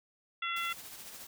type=harmonic tone; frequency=680 Hz; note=F5; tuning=46 cents flat; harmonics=2 / 3 / 4 / 5; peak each=-36 / -38 / -39 / -40 dBFS; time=0.42-0.73 s; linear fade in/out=5 ms
type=noise with tremolo; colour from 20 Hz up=white; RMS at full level=-46 dBFS; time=0.56-1.27 s; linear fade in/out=5 ms; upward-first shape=sine; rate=14 Hz; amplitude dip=40%
effects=none